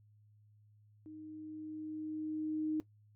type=tone with level ramp; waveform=sine; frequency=310 Hz; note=D#4; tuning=6 cents flat; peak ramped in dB=-47 to -31 dBFS; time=1.06-2.8 s; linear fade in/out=0 ms; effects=noise-tail reverb RT60 0.1 s tail -17 dB re dry + added 105 Hz sine -62 dBFS peak until 3.15 s